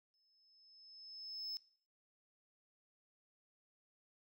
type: tone with exponential growth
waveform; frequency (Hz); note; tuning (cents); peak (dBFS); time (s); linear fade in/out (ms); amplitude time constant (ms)
sine; 5220; E8; -18; -37; 0.14-1.57; 0; 310
effects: noise-tail reverb RT60 0.5 s tail -19 dB re dry + tanh soft clip ceiling -39 dBFS